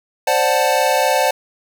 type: chord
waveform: square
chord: D dominant seventh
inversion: third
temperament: equal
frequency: 523.3 / 587.3 / 740 / 880 Hz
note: C5 / D5 / F#5 / A5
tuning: 0 / 0 / 0 / 0 cents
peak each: -20 dBFS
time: 0.27-1.31 s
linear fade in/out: 5 ms
effects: none